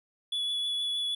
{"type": "tone with vibrato", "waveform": "triangle", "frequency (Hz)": 3413, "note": "G#7", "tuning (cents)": 47, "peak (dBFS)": -27, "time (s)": [0.32, 1.15], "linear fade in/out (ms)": 5, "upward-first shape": "triangle", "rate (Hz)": 6.4, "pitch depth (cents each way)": 14, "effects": []}